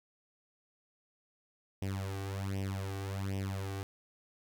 sawtooth tone with flanger, 97.3 Hz, G2, 12 cents flat, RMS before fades -37 dBFS, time 1.82-3.83 s, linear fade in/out 0 ms, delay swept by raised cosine 0.35 to 2.65 ms, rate 1.3 Hz, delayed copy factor +0.85, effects none

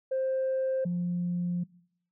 sine tone pair in turn, 526 / 175.88 Hz, C5 / F3, +9 / +13 cents, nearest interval octave + perfect fifth, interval 1896 cents, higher first, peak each -25 / -26 dBFS, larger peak first, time 0.11-0.85 / 0.85-1.64 s, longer second, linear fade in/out 10 ms, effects noise-tail reverb RT60 0.7 s tail -23 dB re dry + tanh soft clip ceiling -23 dBFS

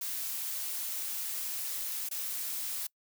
blue noise with dropouts, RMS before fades -36 dBFS, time 0.01-2.87 s, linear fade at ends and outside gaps 5 ms, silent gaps 2.089-2.111 s, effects noise-tail reverb RT60 0.1 s tail -25 dB re dry

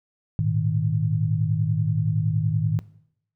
sine chord, Ab suspended second, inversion none, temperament equal with one note detuned, 105.95 / 116.54 / 155.56 Hz, Ab2 / Bb2 / Eb3, +35 / 0 / 0 cents, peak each -24 / -27 / -23 dBFS, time 0.39-2.79 s, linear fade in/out 0 ms, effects noise-tail reverb RT60 0.7 s tail -19 dB re dry

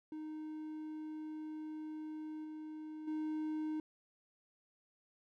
triangle tone with level steps, 309.7 Hz, D#4, 8 cents flat, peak -40 / -42 / -34 dBFS, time 0.12-3.8 s, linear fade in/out 2 ms, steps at 2.44 / 3.07 s, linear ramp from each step 10 ms, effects none

